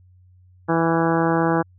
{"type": "harmonic tone with a mistuned harmonic", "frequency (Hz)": 165.1, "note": "E3", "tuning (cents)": 3, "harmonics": [1, 2, 3, 4, 5, 6, 7, 8, 9, 10], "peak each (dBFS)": [-23, -21, -24, -28, -25, -29, -29, -32, -31, -34], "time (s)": [0.68, 1.63], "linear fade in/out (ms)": 20, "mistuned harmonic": 8, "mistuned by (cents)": 32, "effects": ["added 91 Hz sine -49 dBFS peak until 1.78 s"]}